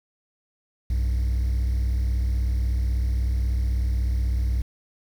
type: tone pair together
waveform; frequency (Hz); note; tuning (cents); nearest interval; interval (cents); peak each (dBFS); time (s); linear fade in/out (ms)
triangle; 61.74 / 98; B1 / G2; 0 / 0; minor sixth; 800; -18 / -29; 0.9-4.62; 5
effects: tanh soft clip ceiling -14 dBFS + 8-bit